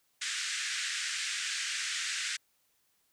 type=band-pass noise; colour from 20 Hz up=pink; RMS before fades=-35 dBFS; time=0.21-2.37 s; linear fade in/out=10 ms; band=1500 to 8500 Hz; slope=48 dB/octave; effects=white hiss -73 dBFS RMS until 3.12 s